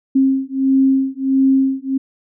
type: beating tone pair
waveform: sine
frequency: 266.8 / 268.3 Hz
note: C4 / C4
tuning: +34 / +44 cents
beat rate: 1.5 Hz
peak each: -15 dBFS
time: 0.15-1.98 s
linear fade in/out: 10 ms
effects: none